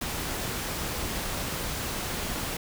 pink noise, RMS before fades -32 dBFS, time 0.01-2.57 s, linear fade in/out 5 ms, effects none

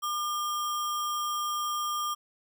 sine tone with sample-and-hold, 1201 Hz, D6, 38 cents sharp, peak -28 dBFS, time 0.02-2.15 s, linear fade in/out 20 ms, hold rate 4410 Hz, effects none

